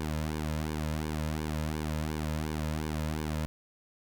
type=tone with flanger; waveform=sawtooth; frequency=77.3 Hz; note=D#2; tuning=11 cents flat; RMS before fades=-33 dBFS; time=0-3.46 s; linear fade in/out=0 ms; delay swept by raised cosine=1.5 to 2.7 ms; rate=2.8 Hz; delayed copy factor=-0.9; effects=none